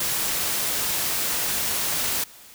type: noise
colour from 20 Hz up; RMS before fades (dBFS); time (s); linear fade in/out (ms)
white; -25; 0-2.24; 5
effects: white hiss -47 dBFS RMS until 2.54 s